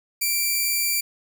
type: tone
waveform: 5% pulse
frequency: 2346 Hz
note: D7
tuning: 2 cents flat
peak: -11 dBFS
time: 0.21-1.01 s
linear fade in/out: 10 ms
effects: none